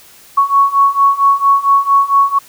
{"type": "beating tone pair", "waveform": "sine", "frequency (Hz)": [1108.7, 1113.1], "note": ["C#6", "C#6"], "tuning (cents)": [0, 7], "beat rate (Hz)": 4.4, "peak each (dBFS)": [-12, -10], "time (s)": [0.37, 2.39], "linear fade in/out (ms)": 10, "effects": ["white hiss -42 dBFS RMS until 2.48 s"]}